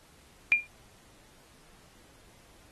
sine tone with exponential decay, 2400 Hz, D7, 37 cents sharp, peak -14 dBFS, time 0.52-0.67 s, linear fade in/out 0 ms, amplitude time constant 32 ms, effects pink hiss -59 dBFS RMS until 2.71 s + AAC 32 kbps

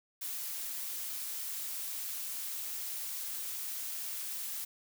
blue noise, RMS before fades -39 dBFS, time 0.21-4.65 s, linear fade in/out 10 ms, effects none

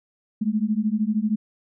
sine beating tone pair, 207.7 / 220.7 Hz, G#3 / A3, 0 / +5 cents, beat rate 13 Hz, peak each -23 dBFS, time 0.41-1.36 s, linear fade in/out 10 ms, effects none

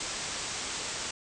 white low-pass noise, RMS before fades -36 dBFS, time 0-1.11 s, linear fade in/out 5 ms, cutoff 8400 Hz, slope 96 dB/octave, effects none

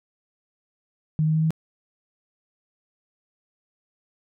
sine tone with pitch steps, 155.4 / 156.75 / 158.12 / 159.49 Hz, D#3 / D#3 / D#3 / D#3, -2 / +13 / +28 / +43 cents, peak -18 dBFS, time 1.19-1.506 s, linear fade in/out 0 ms, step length 79 ms, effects none

